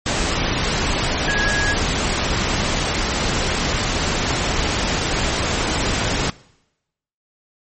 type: tone in noise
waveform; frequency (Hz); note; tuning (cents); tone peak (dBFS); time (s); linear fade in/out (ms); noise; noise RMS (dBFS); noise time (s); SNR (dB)
sine; 1661.2; G#6; 0; -19; 1.28-1.74; 2; pink; -20; 0.06-6.3; -2
effects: noise-tail reverb RT60 0.9 s tail -22 dB re dry + MP3 32 kbps